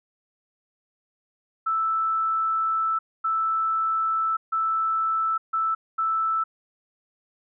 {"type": "tone bursts at uneven times", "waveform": "sine", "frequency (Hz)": 1318.5, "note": "E6", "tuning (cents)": 0, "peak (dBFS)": -21, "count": 5, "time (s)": [[1.66, 2.99], [3.24, 4.37], [4.52, 5.38], [5.53, 5.75], [5.98, 6.44]], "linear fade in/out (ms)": 10, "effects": []}